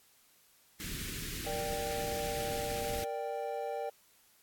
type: band-stop noise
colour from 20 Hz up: pink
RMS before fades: -40 dBFS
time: 0.8-3.04 s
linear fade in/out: 0 ms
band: 350 to 1600 Hz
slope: 24 dB/octave
type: chord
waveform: triangle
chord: G minor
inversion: first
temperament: equal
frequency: 466.2 / 587.3 / 784 Hz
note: Bb4 / D5 / G5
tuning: 0 / 0 / 0 cents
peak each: -37 dBFS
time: 1.46-3.9 s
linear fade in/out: 10 ms
effects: white hiss -65 dBFS RMS until 4.42 s + AAC 64 kbps